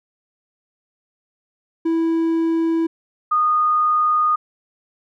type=tone pair in turn; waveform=triangle / sine; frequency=328.5 / 1230.6 Hz; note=E4 / D#6; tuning=-6 / -19 cents; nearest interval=octave + major seventh; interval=2287 cents; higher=second; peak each=-14 dBFS; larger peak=neither; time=1.85-2.87 / 3.31-4.36 s; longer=second; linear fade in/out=10 ms; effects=none